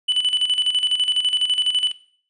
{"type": "tone with tremolo", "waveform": "triangle", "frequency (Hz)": 2988, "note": "F#7", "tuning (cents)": 16, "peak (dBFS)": -14, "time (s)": [0.08, 1.92], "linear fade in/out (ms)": 10, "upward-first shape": "square", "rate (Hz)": 12, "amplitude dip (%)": 65, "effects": ["noise-tail reverb RT60 0.5 s tail -17 dB re dry", "resampled to 24000 Hz"]}